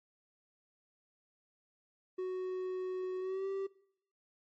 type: tone with pitch glide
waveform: triangle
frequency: 370.4 to 389 Hz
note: F#4 to G4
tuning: +2 to -13 cents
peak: -32 dBFS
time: 2.18-3.67 s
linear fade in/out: 10 ms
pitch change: +85 cents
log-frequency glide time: 3.19-3.47 s
effects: noise-tail reverb RT60 0.7 s tail -20 dB re dry + MP3 32 kbps